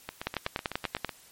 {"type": "two click trains", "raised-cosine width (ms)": 0.3, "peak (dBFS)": [-12, -18], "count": [9, 9], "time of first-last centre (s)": [[0.27, 1.047], [0.09, 1.093]], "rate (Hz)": [10.3, 7.98], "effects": ["white hiss -55 dBFS RMS until 1.31 s", "MP3 64 kbps"]}